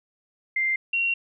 sine tone pair in turn, 2093 / 2745 Hz, C7 / F7, 0 / -31 cents, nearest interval perfect fourth, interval 469 cents, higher second, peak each -21 dBFS, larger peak neither, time 0.56-0.76 / 0.93-1.14 s, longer second, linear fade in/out 5 ms, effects none

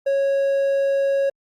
triangle tone, 551 Hz, C#5, 11 cents flat, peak -15 dBFS, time 0.06-1.3 s, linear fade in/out 10 ms, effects Opus 48 kbps

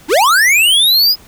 square linear sweep, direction up, 251.4 to 5080 Hz, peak -8 dBFS, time 0.08-1.16 s, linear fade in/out 50 ms, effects pink hiss -42 dBFS RMS until 1.27 s

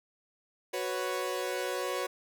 sawtooth chord, F# suspended fourth, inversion none, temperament equal, 370 / 493.9 / 554.4 Hz, F#4 / B4 / C#5, 0 / 0 / 0 cents, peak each -32 dBFS, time 0.73-2.07 s, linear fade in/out 10 ms, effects none

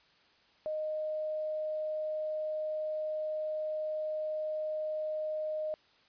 sine tone, 618 Hz, D#5, 12 cents flat, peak -32 dBFS, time 0.66-5.74 s, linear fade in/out 0 ms, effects white hiss -65 dBFS RMS until 6.08 s + resampled to 11025 Hz

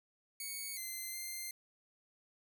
5% pulse tone with pitch steps, 2227 / 2069 / 2092 Hz, C#7 / C7 / C7, +7 / -20 / -1 cents, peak -31 dBFS, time 0.4-1.51 s, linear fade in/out 2 ms, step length 370 ms, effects none

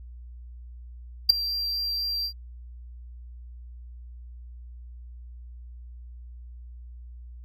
triangle tone with ADSR envelope, 4726 Hz, D8, 10 cents sharp, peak -7 dBFS, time 1.29-2.33 s, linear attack 10 ms, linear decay 9 ms, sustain -18 dB, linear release 82 ms, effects added 60 Hz sine -40 dBFS peak until 7.44 s

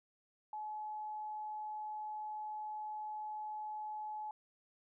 sine tone, 853 Hz, G#5, 46 cents sharp, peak -40 dBFS, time 0.53-4.31 s, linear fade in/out 2 ms, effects none

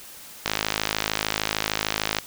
click train, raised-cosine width 0.2 ms, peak -4 dBFS, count 93, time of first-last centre 0.46-2.186 s, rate 53.3 Hz, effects white hiss -43 dBFS RMS until 2.26 s

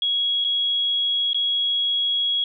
sine tone with dropouts, 3322 Hz, G#7, in tune, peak -19 dBFS, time 0.02-2.44 s, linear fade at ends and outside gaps 2 ms, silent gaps 0.442-0.447 / 1.332-1.345 s, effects none

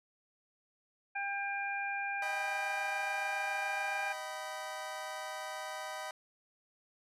harmonic tone, 799 Hz, G5, 33 cents sharp, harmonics 1 / 2 / 3, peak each -38 / -38 / -39 dBFS, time 1.15-4.13 s, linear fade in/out 10 ms
25% pulse chord, Eb augmented, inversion none, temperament equal with one note detuned, 622.3 / 771.9 / 987.8 Hz, Eb5 / G5 / B5, 0 / -27 / 0 cents, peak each -40 / -40 / -41 dBFS, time 2.22-6.11 s, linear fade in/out 2 ms
effects low-pass 12000 Hz 12 dB/octave

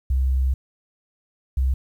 sine tone pair in turn, 65.41 / 65.41 Hz, C2 / C2, 0 / 0 cents, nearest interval unison, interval 0 cents, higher neither, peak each -17 dBFS, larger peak neither, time 0.1-0.54 / 1.57-1.74 s, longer first, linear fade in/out 5 ms, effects 9-bit

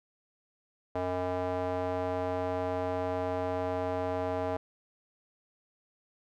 square tone with band-pass filter, 90.9 Hz, F#2, 30 cents flat, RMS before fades -32 dBFS, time 0.95-4.57 s, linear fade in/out 5 ms, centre 660 Hz, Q 2, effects none

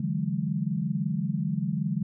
sine tone cluster, 144.4 / 162.1 / 182.9 / 208.2 Hz, D3 / E3 / F#3 / G#3, -29 / -29 / -20 / +5 cents, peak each -31 dBFS, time 0-2.03 s, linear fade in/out 5 ms, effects none

